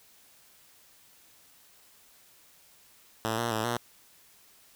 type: tone with pitch steps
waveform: 5% pulse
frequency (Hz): 111.4 / 117.7 / 109.8 / 119.2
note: A2 / A#2 / A2 / A#2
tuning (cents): +22 / +17 / -3 / +39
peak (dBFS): -17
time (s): 3.25-3.77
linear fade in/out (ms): 0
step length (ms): 130
effects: white hiss -59 dBFS RMS until 4.75 s